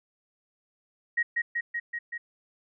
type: tone with echo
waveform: sine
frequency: 1889 Hz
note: A#6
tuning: 22 cents sharp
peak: -22 dBFS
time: 1.17-1.23 s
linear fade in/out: 10 ms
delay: 190 ms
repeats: 5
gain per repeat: -2 dB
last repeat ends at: 2.18 s
effects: none